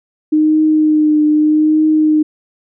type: tone with vibrato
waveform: sine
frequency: 306.6 Hz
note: D#4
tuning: 25 cents flat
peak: -8 dBFS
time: 0.32-2.23 s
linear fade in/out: 10 ms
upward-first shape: triangle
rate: 0.81 Hz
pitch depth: 27 cents each way
effects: none